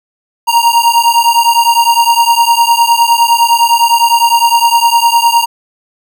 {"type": "beating tone pair", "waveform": "square", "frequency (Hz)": [930, 939.8], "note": ["A#5", "A#5"], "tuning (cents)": [-4, 14], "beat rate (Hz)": 9.8, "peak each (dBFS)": -10, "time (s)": [0.47, 5.46], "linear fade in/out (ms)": 20, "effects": []}